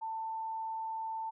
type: tone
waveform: sine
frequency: 891 Hz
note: A5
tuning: 22 cents sharp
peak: -35 dBFS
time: 0.01-1.31 s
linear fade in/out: 20 ms
effects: none